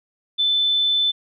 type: tone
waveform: sine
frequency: 3520 Hz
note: A7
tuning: in tune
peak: -16 dBFS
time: 0.38-1.12 s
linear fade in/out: 20 ms
effects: none